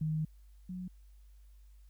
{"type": "tone pair in turn", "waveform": "sine", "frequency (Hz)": [156, 182.57], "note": ["D#3", "F#3"], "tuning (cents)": [5, -23], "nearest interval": "minor third", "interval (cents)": 272, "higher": "second", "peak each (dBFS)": [-30, -38], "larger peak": "first", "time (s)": [[0.01, 0.25], [0.69, 0.88]], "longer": "first", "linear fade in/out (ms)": 5, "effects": ["added 50 Hz sine -54 dBFS peak until 1.89 s", "white hiss -75 dBFS RMS until 1.89 s"]}